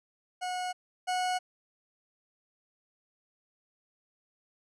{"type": "tone pair in turn", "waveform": "40% pulse", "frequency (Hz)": [729, 732.3], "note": ["F#5", "F#5"], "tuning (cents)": [-26, -18], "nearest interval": "unison", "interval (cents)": 8, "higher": "second", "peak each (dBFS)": [-31, -27], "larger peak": "second", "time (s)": [[0.41, 0.73], [1.07, 1.39]], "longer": "neither", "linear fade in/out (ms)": 20, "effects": ["resampled to 22050 Hz"]}